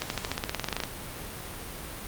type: accelerating click train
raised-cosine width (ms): 0.2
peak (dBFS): -11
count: 16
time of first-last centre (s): 0.02-0.836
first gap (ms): 81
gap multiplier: 0.94
effects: pink hiss -39 dBFS RMS until 2.07 s + Opus 48 kbps